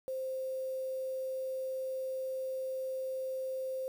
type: tone with quantisation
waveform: sine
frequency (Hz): 523.3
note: C5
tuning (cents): 0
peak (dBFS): -34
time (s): 0.08-3.88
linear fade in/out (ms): 0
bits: 9
effects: none